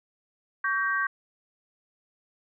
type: chord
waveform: sine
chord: G diminished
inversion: second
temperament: just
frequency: 1128.9 / 1568 / 1881.6 Hz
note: Db6 / G6 / Bb6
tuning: +31 / 0 / +16 cents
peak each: -29 / -26 / -32 dBFS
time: 0.64-1.07 s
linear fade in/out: 5 ms
effects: none